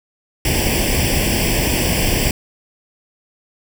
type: noise with comb filter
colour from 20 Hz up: pink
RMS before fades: -17 dBFS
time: 0.45-2.31 s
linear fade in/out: 2 ms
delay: 0.38 ms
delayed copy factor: +0.9
effects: none